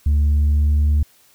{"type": "tone with pitch glide", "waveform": "sine", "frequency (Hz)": [73.42, 74.23], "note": ["D2", "D2"], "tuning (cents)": [0, 19], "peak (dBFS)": -10, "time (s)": [0.06, 1.03], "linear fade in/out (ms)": 5, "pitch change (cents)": 19, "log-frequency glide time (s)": [0.26, 0.88], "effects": ["tanh soft clip ceiling -12 dBFS", "white hiss -54 dBFS RMS until 1.34 s"]}